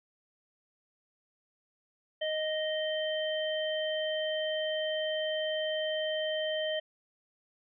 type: harmonic tone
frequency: 622 Hz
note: D#5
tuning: 1 cent flat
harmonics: 1 / 3 / 5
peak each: -31 / -39 / -36 dBFS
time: 2.21-6.8 s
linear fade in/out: 10 ms
effects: none